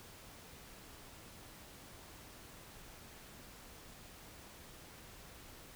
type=silence; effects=pink hiss -55 dBFS RMS until 5.75 s